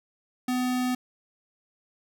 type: tone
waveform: square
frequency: 251.3 Hz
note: B3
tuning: 30 cents sharp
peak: -25 dBFS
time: 0.48-0.95 s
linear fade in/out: 5 ms
effects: none